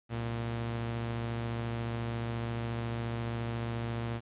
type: tone pair together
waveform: sawtooth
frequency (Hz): 65.41 / 116.55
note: C2 / A#2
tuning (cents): 0 / 0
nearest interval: minor seventh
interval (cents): 1000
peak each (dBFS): -40 / -29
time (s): 0.09-4.21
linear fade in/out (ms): 50
effects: resampled to 8000 Hz + 10-bit